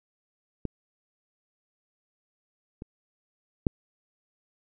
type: clicks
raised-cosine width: 3 ms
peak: -17 / -25 / -9 dBFS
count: 3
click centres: 0.653 / 2.821 / 3.668 s
effects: none